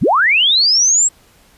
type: linear sweep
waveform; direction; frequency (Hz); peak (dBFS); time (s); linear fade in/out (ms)
sine; up; 68 to 7730; -9; 0.01-1.09; 20
effects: pink hiss -50 dBFS RMS until 1.57 s + resampled to 32000 Hz